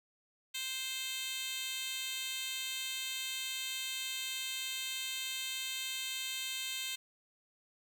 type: tone with high-pass filter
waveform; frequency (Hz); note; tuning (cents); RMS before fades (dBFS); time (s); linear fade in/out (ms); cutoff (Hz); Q
10% pulse; 523.3; C5; 0; -39; 0.54-6.96; 10; 3500; 1.5
effects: none